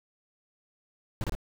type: noise bursts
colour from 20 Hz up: brown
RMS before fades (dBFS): -30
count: 3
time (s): 1.21-1.351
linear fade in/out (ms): 0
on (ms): 29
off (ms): 27
effects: none